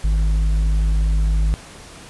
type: tone with low-pass filter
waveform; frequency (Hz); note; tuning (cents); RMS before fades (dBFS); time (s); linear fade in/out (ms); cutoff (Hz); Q
square; 52.2; G#1; +10; -17; 0.04-1.54; 0; 110; 2
effects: pink hiss -40 dBFS RMS until 2.09 s + resampled to 24000 Hz